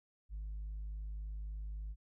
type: tone with tanh clipping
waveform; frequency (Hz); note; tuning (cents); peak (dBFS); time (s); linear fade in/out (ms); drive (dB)
triangle; 51.8; G#1; -4; -40; 0.29-1.96; 50; 6
effects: none